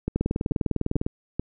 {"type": "two click trains", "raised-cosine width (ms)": 3, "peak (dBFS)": [-12, -11], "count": [4, 19], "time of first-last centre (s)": [[0.08, 1.396], [0.16, 1.065]], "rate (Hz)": [2.28, 19.9], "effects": []}